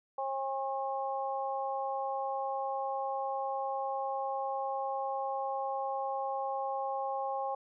harmonic tone, 270 Hz, C#4, 45 cents flat, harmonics 2 / 3 / 4, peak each -37 / -34 / -40 dBFS, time 0.18-7.55 s, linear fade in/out 5 ms, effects none

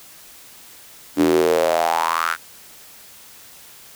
square tone with high-pass filter sweep, 41.2 Hz, E1, in tune, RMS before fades -18 dBFS, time 1.16-2.37 s, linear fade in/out 50 ms, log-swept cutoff 280 to 1500 Hz, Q 5.9, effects white hiss -44 dBFS RMS until 3.95 s

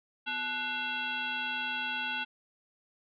sine tone with frequency modulation, 2093 Hz, C7, in tune, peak -31 dBFS, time 0.26-2.25 s, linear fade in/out 20 ms, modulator 614 Hz, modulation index 2.1, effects none

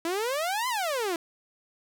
sawtooth exponential two-way sweep, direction up then down, 322.9 to 1046.5 to 322.9 Hz, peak -23 dBFS, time 0.05-1.16 s, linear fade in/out 2 ms, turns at 0.68 s, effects none

